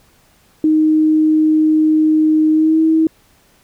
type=tone with pitch glide; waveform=sine; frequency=311.1 to 319.7 Hz; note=D#4 to D#4; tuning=0 to +47 cents; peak=-9 dBFS; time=0.64-3.07 s; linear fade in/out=2 ms; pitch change=+47 cents; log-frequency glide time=2.52-2.8 s; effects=pink hiss -53 dBFS RMS until 3.63 s